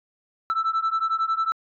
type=beating tone pair; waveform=sine; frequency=1318.5 / 1329.5 Hz; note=E6 / E6; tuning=0 / +14 cents; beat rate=11 Hz; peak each=-22 / -23 dBFS; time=0.5-1.52 s; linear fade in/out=0 ms; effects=tanh soft clip ceiling -18 dBFS